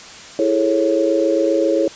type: chord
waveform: sine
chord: A major seventh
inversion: second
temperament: just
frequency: 330 / 412.5 / 440 / 550 Hz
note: E4 / G#4 / A4 / C#5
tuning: +2 / -12 / 0 / -14 cents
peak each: -18 / -22 / -22 / -17 dBFS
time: 0.39-1.88 s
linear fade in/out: 2 ms
effects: white hiss -37 dBFS RMS until 1.95 s + resampled to 16000 Hz